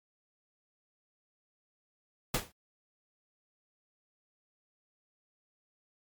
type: noise with exponential decay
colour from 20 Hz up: pink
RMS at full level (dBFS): -26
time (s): 2.34-2.52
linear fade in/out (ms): 5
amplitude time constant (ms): 38
effects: MP3 96 kbps